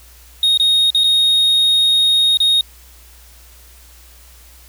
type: tone with dropouts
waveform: triangle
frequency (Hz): 3729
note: A#7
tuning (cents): 0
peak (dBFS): -9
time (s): 0.43-2.61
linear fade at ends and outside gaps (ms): 2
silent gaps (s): 0.575-0.598 / 0.904-0.947 / 1.037-1.041 / 2.372-2.402
effects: added 60 Hz sine -43 dBFS peak until 4.68 s + white hiss -46 dBFS RMS until 4.68 s

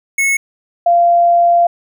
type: tone pair in turn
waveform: square / sine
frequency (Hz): 2193 / 690.8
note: C#7 / F5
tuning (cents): -19 / -19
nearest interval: octave + minor sixth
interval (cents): 2000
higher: first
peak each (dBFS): -12 / -7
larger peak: second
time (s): 0.18-0.37 / 0.86-1.67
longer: second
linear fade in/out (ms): 5
effects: none

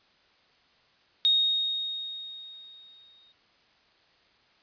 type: tone with exponential decay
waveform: sine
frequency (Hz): 3729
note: A#7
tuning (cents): 0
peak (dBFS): -18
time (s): 1.25-3.32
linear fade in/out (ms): 0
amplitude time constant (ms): 450
effects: white hiss -63 dBFS RMS until 4.62 s + resampled to 11025 Hz

